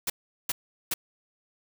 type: noise bursts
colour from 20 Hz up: white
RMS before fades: -28 dBFS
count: 3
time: 0.07-0.94 s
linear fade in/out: 5 ms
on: 30 ms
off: 390 ms
effects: none